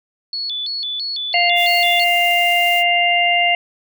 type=tone with vibrato; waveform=sine; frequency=3900 Hz; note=B7; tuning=23 cents flat; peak=-21 dBFS; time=0.33-2.04 s; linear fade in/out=2 ms; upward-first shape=square; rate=3 Hz; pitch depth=200 cents each way
type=harmonic tone; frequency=698.5 Hz; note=F5; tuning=in tune; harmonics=1 / 3 / 4; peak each=-17 / -17 / -17 dBFS; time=1.34-3.55 s; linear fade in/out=2 ms
type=noise; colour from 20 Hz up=blue; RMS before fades=-32 dBFS; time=1.55-2.84 s; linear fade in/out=50 ms
effects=none